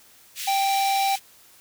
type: high-pass noise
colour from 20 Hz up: pink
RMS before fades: -32 dBFS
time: 0.35-1.2 s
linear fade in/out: 50 ms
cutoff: 2300 Hz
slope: 24 dB/octave
type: harmonic tone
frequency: 784 Hz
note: G5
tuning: in tune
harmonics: 1 / 3 / 5 / 7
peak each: -20 / -32 / -33 / -38 dBFS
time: 0.47-1.16 s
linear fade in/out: 10 ms
effects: white hiss -53 dBFS RMS until 1.6 s